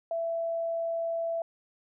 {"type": "tone", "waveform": "sine", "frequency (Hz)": 666, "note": "E5", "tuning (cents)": 18, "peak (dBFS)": -28, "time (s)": [0.11, 1.42], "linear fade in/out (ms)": 2, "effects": []}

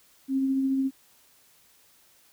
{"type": "tone with tremolo", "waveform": "sine", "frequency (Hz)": 267.9, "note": "C4", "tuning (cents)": 41, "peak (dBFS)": -21, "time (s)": [0.28, 0.91], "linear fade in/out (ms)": 50, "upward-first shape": "triangle", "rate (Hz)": 14, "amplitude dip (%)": 30, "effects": ["white hiss -60 dBFS RMS until 2.32 s"]}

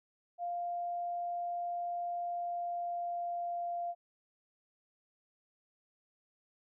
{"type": "tone with pitch glide", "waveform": "sine", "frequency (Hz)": [698.5, 694.5], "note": ["F5", "F5"], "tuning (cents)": [0, -10], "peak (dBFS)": -34, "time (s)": [0.38, 3.95], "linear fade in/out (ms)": 50, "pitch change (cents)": -10, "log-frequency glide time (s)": [2.19, 3.8], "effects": []}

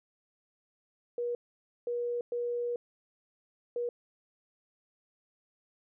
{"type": "tone bursts at uneven times", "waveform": "sine", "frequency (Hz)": 480.3, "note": "B4", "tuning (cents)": -48, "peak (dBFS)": -30, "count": 4, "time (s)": [[1.18, 1.35], [1.87, 2.21], [2.32, 2.76], [3.76, 3.89]], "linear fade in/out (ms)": 2, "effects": []}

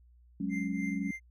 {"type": "chord", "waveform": "sine", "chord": "F# suspended second", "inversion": "none", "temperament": "equal", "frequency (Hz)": [185, 207.7, 277.2], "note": ["F#3", "G#3", "C#4"], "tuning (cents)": [0, 0, 0], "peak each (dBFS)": -35, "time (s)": [0.4, 1.11], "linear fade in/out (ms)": 5}
{"type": "tone with tremolo", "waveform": "triangle", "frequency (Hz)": 2093, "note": "C7", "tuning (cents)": 0, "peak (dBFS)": -35, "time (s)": [0.49, 1.2], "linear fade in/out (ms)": 50, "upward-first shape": "triangle", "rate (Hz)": 3.4, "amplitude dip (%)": 85}
{"effects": ["added 60 Hz sine -57 dBFS peak until 1.3 s"]}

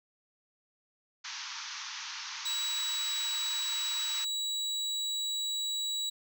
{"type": "band-pass noise", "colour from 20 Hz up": "white", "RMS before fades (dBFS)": -41, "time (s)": [1.24, 4.25], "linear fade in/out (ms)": 10, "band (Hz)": [860, 6400], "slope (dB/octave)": 96}
{"type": "tone", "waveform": "35% pulse", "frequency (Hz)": 3900, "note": "B7", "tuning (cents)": -23, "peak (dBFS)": -29, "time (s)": [2.45, 6.1], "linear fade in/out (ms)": 10}
{"effects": []}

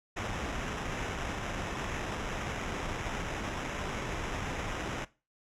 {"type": "noise with sample-and-hold", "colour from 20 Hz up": "pink", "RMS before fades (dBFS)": -36, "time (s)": [0.16, 5.05], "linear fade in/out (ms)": 10, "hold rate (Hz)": 4410, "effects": ["noise-tail reverb RT60 0.3 s tail -19 dB re dry", "low-pass 7000 Hz 12 dB/octave"]}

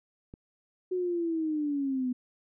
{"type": "click", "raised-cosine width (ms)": 3, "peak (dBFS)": -31, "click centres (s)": 0.339}
{"type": "linear sweep", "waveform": "sine", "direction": "down", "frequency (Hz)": [370, 246.6], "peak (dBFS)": -27, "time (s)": [0.91, 2.13], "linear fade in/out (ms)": 10}
{"effects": []}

